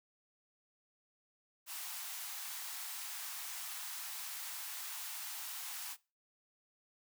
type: high-pass noise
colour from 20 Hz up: white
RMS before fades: -44 dBFS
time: 1.66-5.97 s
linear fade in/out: 50 ms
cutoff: 730 Hz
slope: 48 dB/octave
effects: noise-tail reverb RT60 0.3 s tail -21 dB re dry